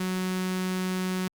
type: tone with notch filter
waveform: sawtooth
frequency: 185 Hz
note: F#3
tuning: in tune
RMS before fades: -29 dBFS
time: 0-1.28 s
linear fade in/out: 5 ms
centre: 630 Hz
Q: 1.3
effects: Opus 48 kbps